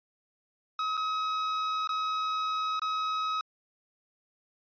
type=tone with dropouts; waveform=45% pulse; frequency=1274 Hz; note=D#6; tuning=41 cents sharp; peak=-28 dBFS; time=0.79-3.41 s; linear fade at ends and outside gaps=2 ms; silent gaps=0.97-0.975 / 1.874-1.891 / 2.795-2.818 s; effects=resampled to 11025 Hz